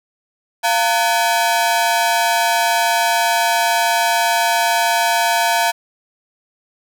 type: ring-modulated tone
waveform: sawtooth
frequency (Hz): 803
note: G5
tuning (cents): +41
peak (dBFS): -7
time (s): 0.63-5.72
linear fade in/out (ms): 20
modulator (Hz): 110
effects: none